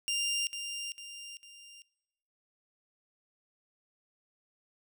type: tone with echo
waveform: 20% pulse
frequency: 2794 Hz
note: F7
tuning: in tune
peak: -25 dBFS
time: 0.08-0.47 s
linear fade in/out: 0 ms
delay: 450 ms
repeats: 3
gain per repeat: -7 dB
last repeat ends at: 1.82 s
effects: noise-tail reverb RT60 1.0 s tail -23 dB re dry